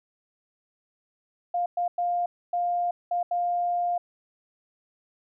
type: tone bursts at uneven times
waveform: sine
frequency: 703 Hz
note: F5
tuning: 11 cents sharp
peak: -23 dBFS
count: 6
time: 1.54-1.66 / 1.77-1.88 / 1.98-2.26 / 2.53-2.91 / 3.11-3.23 / 3.31-3.98 s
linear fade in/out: 5 ms
effects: none